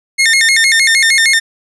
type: tone with vibrato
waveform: sawtooth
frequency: 1975.5 Hz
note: B6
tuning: in tune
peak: -4 dBFS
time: 0.18-1.4 s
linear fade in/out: 20 ms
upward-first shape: square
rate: 6.5 Hz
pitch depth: 150 cents each way
effects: resampled to 24000 Hz